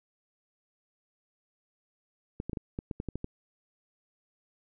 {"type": "clicks", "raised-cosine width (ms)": 3, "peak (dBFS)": -21, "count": 10, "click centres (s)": [2.401, 2.496, 2.532, 2.572, 2.789, 2.912, 3.001, 3.087, 3.156, 3.244], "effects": []}